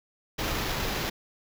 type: noise with sample-and-hold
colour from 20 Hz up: pink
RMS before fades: -30 dBFS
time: 0.38-1.1 s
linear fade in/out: 10 ms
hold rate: 8820 Hz
effects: none